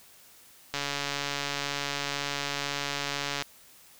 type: click train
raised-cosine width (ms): 0.2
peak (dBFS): -13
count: 382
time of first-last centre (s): 0.74-3.423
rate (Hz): 142
effects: white hiss -55 dBFS RMS until 3.99 s